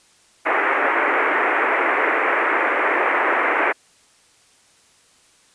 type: band-pass noise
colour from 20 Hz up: white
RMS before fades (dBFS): -19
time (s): 0.45-3.73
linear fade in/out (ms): 20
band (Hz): 300 to 2200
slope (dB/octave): 48
effects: white hiss -55 dBFS RMS until 5.54 s + resampled to 22050 Hz